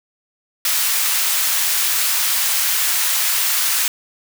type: high-pass noise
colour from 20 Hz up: white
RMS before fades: -18 dBFS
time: 0.65-3.88 s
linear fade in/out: 2 ms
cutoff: 1100 Hz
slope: 12 dB/octave
effects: none